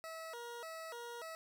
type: tone with vibrato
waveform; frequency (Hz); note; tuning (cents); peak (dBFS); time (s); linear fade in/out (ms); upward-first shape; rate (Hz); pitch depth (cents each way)
20% pulse; 554.4; C#5; 0; -40; 0.04-1.35; 0; square; 1.7; 270
effects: none